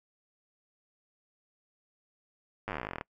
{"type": "slowing click train", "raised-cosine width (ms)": 0.5, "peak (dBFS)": -20, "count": 21, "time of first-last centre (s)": [2.68, 3.011], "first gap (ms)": 9, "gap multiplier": 1.06, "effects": ["noise-tail reverb RT60 0.1 s tail -25 dB re dry"]}